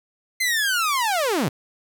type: linear sweep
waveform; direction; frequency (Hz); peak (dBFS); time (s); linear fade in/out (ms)
sawtooth; down; 2093 to 110.1; -16; 0.4-1.49; 10
effects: none